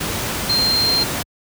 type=tone in noise; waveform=sine; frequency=4177 Hz; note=C8; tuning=4 cents flat; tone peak=-15 dBFS; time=0.49-1.04 s; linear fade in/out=10 ms; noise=pink; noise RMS=-23 dBFS; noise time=0-1.23 s; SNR=+5 dB; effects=high-pass 60 Hz 12 dB/octave